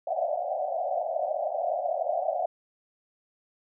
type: band-pass noise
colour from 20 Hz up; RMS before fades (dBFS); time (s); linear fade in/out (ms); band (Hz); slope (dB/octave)
white; -29; 0.07-2.46; 5; 580 to 740; 96
effects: none